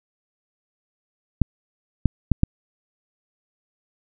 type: clicks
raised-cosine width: 5 ms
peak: -3 dBFS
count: 4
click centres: 1.417 / 2.057 / 2.317 / 2.434 s
effects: none